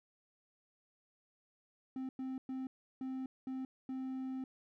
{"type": "tone bursts at uneven times", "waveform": "triangle", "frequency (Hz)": 261.6, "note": "C4", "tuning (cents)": 0, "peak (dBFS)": -36, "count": 6, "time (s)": [[1.96, 2.09], [2.19, 2.38], [2.49, 2.67], [3.01, 3.26], [3.47, 3.65], [3.89, 4.44]], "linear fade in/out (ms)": 2, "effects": []}